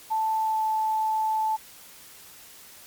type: tone with pitch glide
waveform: sine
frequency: 880 to 873.9 Hz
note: A5 to A5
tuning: 0 to -12 cents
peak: -22 dBFS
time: 0.1-1.57 s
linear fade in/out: 20 ms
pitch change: -12 cents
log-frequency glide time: 0.4-0.62 s
effects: white hiss -48 dBFS RMS until 2.86 s + MP3 96 kbps